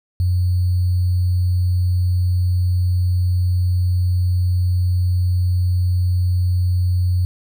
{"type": "tone with sample-and-hold", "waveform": "sine", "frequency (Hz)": 90, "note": "F#2", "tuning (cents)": -47, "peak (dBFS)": -14, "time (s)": [0.2, 7.25], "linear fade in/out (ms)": 0, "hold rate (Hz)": 4410, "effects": []}